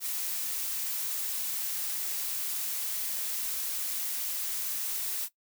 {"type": "noise", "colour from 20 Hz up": "blue", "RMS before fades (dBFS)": -33, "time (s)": [0, 5.29], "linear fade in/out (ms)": 50, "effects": ["noise-tail reverb RT60 0.1 s tail -17 dB re dry"]}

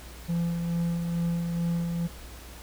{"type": "tone with tremolo", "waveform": "triangle", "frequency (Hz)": 170, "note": "F3", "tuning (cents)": -46, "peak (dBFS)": -22, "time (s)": [0.28, 2.08], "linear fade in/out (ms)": 20, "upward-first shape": "sine", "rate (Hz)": 2.3, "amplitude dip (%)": 35, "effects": ["added 60 Hz sine -44 dBFS peak until 2.62 s", "pink hiss -47 dBFS RMS until 2.62 s"]}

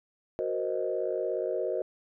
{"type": "chord", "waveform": "sine", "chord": "C half-diminished seventh", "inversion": "second", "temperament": "equal", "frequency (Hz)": [370, 466.2, 523.3, 622.3], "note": ["Gb4", "Bb4", "C5", "Eb5"], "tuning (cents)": [0, 0, 0, 0], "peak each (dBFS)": -33, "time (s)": [0.39, 1.82], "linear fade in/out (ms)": 0, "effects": ["tanh soft clip ceiling -17 dBFS"]}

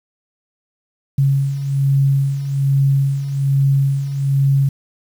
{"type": "beating tone pair", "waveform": "sine", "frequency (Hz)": [136.9, 138.1], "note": ["C#3", "C#3"], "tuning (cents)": [-21, -6], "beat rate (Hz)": 1.2, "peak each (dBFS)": [-20, -14], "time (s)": [1.18, 4.69], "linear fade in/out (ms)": 5, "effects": ["7-bit"]}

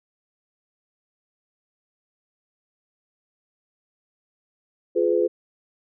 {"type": "chord", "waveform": "sine", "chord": "F diminished", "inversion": "none", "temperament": "just", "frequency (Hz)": [349.2, 419.1, 502.9], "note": ["F4", "Ab4", "Cb5"], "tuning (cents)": [0, 16, 31], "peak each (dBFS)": -22, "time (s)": [4.95, 5.28], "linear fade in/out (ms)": 20, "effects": []}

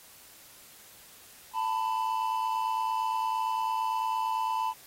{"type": "tone pair together", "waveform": "triangle", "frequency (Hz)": [888.2, 997], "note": ["A5", "B5"], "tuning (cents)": [16, 16], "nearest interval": "major second", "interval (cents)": 200, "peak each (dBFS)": -28, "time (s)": [1.53, 4.74], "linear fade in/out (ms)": 50, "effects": ["white hiss -53 dBFS RMS until 4.86 s", "AAC 48 kbps"]}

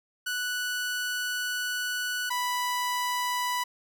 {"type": "tone pair in turn", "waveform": "sawtooth", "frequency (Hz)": [1480, 987.8], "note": ["F#6", "B5"], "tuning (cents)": [0, 0], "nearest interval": "perfect fifth", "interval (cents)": 700, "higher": "first", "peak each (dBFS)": [-25, -23], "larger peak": "second", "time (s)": [[0.26, 2.3], [2.3, 3.64]], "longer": "first", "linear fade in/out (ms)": 10, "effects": []}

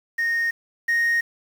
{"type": "tone pair in turn", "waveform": "sine", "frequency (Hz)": [1852, 1862], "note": ["A#6", "A#6"], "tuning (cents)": [-12, -2], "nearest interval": "unison", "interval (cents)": 10, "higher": "second", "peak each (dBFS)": [-18, -15], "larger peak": "second", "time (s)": [[0.18, 0.51], [0.88, 1.21]], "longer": "neither", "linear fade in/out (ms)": 10, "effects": ["tanh soft clip ceiling -17 dBFS", "7-bit"]}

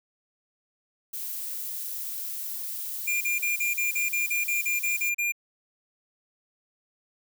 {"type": "noise", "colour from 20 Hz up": "violet", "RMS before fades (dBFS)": -34, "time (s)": [1.13, 5.1], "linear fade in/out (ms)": 10}
{"type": "tone bursts", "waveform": "square", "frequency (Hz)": 2400, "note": "D7", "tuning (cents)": 37, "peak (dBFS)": -25, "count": 13, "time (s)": [3.07, 5.322], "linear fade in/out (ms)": 10, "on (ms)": 140, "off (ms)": 36}
{"effects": []}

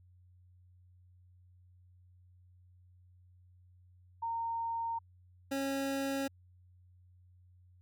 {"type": "tone pair in turn", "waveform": ["sine", "25% pulse"], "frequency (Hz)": [920, 273.5], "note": ["A#5", "C#4"], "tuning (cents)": [-23, -23], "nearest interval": "octave + major sixth", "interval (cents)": 2100, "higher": "first", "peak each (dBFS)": [-33, -29], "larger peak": "second", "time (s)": [[4.22, 4.99], [5.51, 6.28]], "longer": "neither", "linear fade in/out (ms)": 10, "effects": ["added 90 Hz sine -59 dBFS peak until 7.81 s"]}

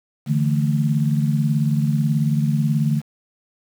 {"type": "chord", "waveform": "sine", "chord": "D suspended second", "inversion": "none", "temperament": "just", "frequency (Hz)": [146.83, 165.19, 220.2], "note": ["D3", "E3", "A3"], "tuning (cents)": [0, 4, 2], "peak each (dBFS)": [-18, -24, -22], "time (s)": [0.26, 3.02], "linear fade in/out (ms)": 50, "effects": ["7-bit"]}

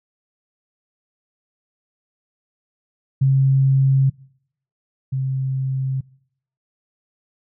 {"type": "tone pair in turn", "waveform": "sine", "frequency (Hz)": [134.8, 132.79], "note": ["C#3", "C3"], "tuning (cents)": [-48, 26], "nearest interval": "unison", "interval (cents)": 26, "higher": "first", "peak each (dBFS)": [-12, -19], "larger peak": "first", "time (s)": [[3.21, 4.1], [5.12, 6.01]], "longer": "neither", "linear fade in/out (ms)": 10, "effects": ["noise-tail reverb RT60 0.7 s tail -24 dB re dry"]}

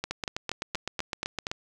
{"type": "two click trains", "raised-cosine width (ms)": 0.2, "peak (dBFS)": [-13, -13], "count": [12, 7], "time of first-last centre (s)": [[0.11, 1.515], [0.04, 1.469]], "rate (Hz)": [7.83, 4.2], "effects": []}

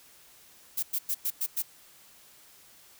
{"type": "noise bursts", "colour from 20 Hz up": "violet", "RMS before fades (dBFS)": -29, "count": 6, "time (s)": [0.77, 1.624], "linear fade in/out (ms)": 10, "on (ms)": 59, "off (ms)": 100, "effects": ["white hiss -56 dBFS RMS until 2.99 s"]}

